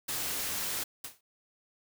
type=noise; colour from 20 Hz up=white; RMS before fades=-34 dBFS; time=0.08-0.84 s; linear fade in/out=10 ms
type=noise with exponential decay; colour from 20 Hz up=white; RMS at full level=-36 dBFS; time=1.04-1.21 s; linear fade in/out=5 ms; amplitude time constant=36 ms
effects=none